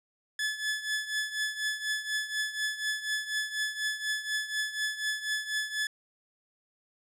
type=tone with tremolo; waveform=sawtooth; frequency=1722 Hz; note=A6; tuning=38 cents flat; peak=-23 dBFS; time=0.39-5.87 s; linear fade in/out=2 ms; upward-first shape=triangle; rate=4.1 Hz; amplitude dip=80%; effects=low-pass 10000 Hz 12 dB/octave